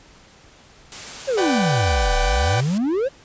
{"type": "noise", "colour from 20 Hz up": "white", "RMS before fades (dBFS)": -34, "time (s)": [0.92, 2.78], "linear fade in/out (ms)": 0}
{"type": "exponential two-way sweep", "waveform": "triangle", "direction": "down then up", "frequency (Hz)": [573, 34, 573], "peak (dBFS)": -16, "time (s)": [1.27, 3.09], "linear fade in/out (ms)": 20, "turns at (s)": 2.18}
{"type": "chord", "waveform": "sawtooth", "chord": "G major seventh", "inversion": "first", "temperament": "equal with one note detuned", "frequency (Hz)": [493.9, 587.3, 754.2, 784], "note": ["B4", "D5", "F#5", "G5"], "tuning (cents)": [0, 0, 33, 0], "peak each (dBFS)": -22, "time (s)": [1.37, 2.61], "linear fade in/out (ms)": 10}
{"effects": ["pink hiss -49 dBFS RMS until 3.24 s", "resampled to 16000 Hz"]}